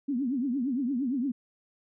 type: tone with vibrato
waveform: sine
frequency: 259.5 Hz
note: C4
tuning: 14 cents flat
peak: -26 dBFS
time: 0.08-1.32 s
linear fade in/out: 10 ms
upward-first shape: triangle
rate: 8.7 Hz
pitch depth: 230 cents each way
effects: none